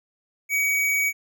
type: tone with hard clipping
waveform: sine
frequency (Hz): 2262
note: C#7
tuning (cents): +34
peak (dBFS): -21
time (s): 0.49-1.13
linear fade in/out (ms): 50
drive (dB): 17
effects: none